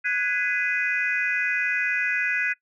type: chord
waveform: sine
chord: G# minor seventh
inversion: third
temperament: equal with one note detuned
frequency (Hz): 1480 / 1661.2 / 2014 / 2489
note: F#6 / G#6 / B6 / D#7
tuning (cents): 0 / 0 / +33 / 0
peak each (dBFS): -27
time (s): 0.04-2.54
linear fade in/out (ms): 20
effects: noise-tail reverb RT60 0.1 s tail -20 dB re dry + tanh soft clip ceiling -12 dBFS